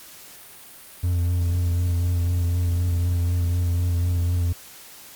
triangle tone with vibrato, 87.31 Hz, F2, in tune, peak -17 dBFS, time 1.03-4.53 s, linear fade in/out 10 ms, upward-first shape sine, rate 4 Hz, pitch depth 26 cents each way, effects white hiss -44 dBFS RMS until 5.15 s + Opus 48 kbps

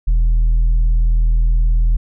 sine tone with tanh clipping, 40.61 Hz, E1, 25 cents flat, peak -11 dBFS, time 0.07-1.97 s, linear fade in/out 10 ms, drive 3 dB, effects none

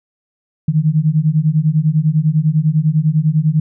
sine beating tone pair, 150 / 160 Hz, D3 / D#3, +37 / +49 cents, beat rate 10 Hz, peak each -14 dBFS, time 0.68-3.6 s, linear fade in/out 5 ms, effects none

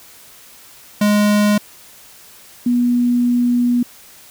square / sine tone pair in turn, 207.7 / 243 Hz, G#3 / B3, 0 / -28 cents, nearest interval minor third, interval 272 cents, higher second, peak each -12 dBFS, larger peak neither, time 1.01-1.58 / 2.66-3.83 s, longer second, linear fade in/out 5 ms, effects white hiss -43 dBFS RMS until 4.3 s

